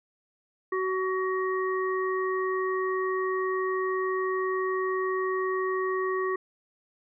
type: harmonic tone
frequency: 375.5 Hz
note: F#4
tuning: 26 cents sharp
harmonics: 1 / 3 / 5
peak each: -27 / -31 / -35 dBFS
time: 0.72-6.36 s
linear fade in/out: 5 ms
effects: none